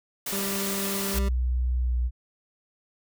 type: noise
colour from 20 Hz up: white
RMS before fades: -31 dBFS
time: 0.26-1.19 s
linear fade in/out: 5 ms
type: tone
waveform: 25% pulse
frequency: 197.2 Hz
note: G3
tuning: 11 cents sharp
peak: -26 dBFS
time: 0.32-1.29 s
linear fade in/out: 10 ms
type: tone with pitch glide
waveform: sine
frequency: 62.1 to 60.79 Hz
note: B1 to B1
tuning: +10 to -27 cents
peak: -22 dBFS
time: 1.13-2.11 s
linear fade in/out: 50 ms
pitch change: -37 cents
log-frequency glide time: 1.81-1.95 s
effects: none